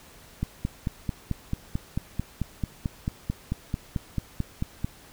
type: click train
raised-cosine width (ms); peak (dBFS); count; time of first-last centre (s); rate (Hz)
5; -14; 21; 0.43-4.845; 4.53
effects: pink hiss -51 dBFS RMS until 5.12 s